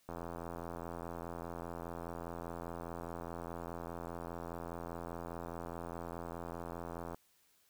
click train, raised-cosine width 1 ms, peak -29 dBFS, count 600, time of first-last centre 0.09-7.145 s, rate 84.9 Hz, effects white hiss -71 dBFS RMS until 7.69 s

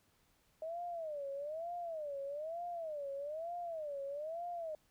sine tone with vibrato, 622.3 Hz, D#5, in tune, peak -39 dBFS, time 0.62-4.75 s, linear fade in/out 2 ms, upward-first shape sine, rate 1.1 Hz, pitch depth 210 cents each way, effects pink hiss -73 dBFS RMS until 4.9 s

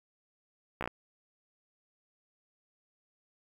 slowing click train, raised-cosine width 0.5 ms, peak -19 dBFS, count 5, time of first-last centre 0.81-0.876 s, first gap 15 ms, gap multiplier 1.06, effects 8-bit

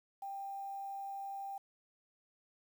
sine tone with quantisation, 789 Hz, G5, 11 cents sharp, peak -40 dBFS, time 0.22-1.58 s, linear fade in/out 5 ms, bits 10, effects none

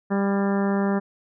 harmonic tone with a mistuned harmonic, 198.2 Hz, G3, 19 cents sharp, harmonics 1 / 2 / 3 / 4 / 5 / 6 / 7 / 8 / 9, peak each -21 / -27 / -31 / -33 / -35 / -37 / -38 / -39 / -40 dBFS, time 0.1-1 s, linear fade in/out 20 ms, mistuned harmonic 8, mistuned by +41 cents, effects none

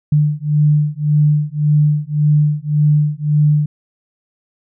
sine beating tone pair, 148.5 / 150.3 Hz, D3 / D3, +20 / +40 cents, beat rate 1.8 Hz, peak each -14 / -14 dBFS, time 0.12-3.66 s, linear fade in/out 5 ms, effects none

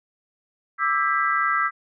sine chord, E minor seventh, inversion third, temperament equal with one note detuned, 1174.7 / 1318.5 / 1607.4 / 1975.5 Hz, D6 / E6 / G6 / B6, 0 / 0 / +43 / 0 cents, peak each -26 / -22 / -26 / -26 dBFS, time 0.78-1.71 s, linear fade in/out 50 ms, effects none

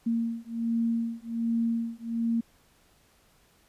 sine beating tone pair, 229.9 / 231.2 Hz, A#3 / A#3, -24 / -14 cents, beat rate 1.3 Hz, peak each -29 dBFS, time 0.06-2.41 s, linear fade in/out 10 ms, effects pink hiss -63 dBFS RMS until 3.68 s + resampled to 32000 Hz

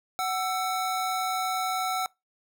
square tone pair together, 745.9 / 1329 Hz, F#5 / E6, +14 / +14 cents, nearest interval minor seventh, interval 1000 cents, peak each -29 / -31 dBFS, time 0.19-2.06 s, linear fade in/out 0 ms, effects noise-tail reverb RT60 0.2 s tail -23 dB re dry

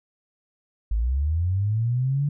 sine linear sweep, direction up, 50.3 to 146.83 Hz, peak -20 dBFS, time 0.91-2.29 s, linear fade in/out 5 ms, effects none

